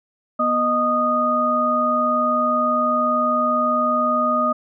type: tone cluster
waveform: sine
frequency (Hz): 243.1 / 618 / 1236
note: B3 / D#5 / D#6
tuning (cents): -27 / -12 / -12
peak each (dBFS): -24 / -22 / -18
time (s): 0.39-4.53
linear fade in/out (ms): 10
effects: none